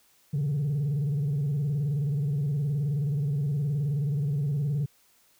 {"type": "tone with vibrato", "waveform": "sine", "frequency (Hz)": 143.7, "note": "D3", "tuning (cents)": -37, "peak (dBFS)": -22, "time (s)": [0.33, 4.86], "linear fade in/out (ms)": 10, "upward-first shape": "square", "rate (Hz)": 19, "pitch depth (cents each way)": 99, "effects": ["tanh soft clip ceiling -23 dBFS", "white hiss -63 dBFS RMS until 5.39 s"]}